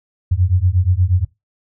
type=beating tone pair; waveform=sine; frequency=86.9 / 95.3 Hz; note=F2 / G2; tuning=-8 / -48 cents; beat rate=8.4 Hz; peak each=-15 dBFS; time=0.31-1.25 s; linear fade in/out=10 ms; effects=noise-tail reverb RT60 0.2 s tail -21 dB re dry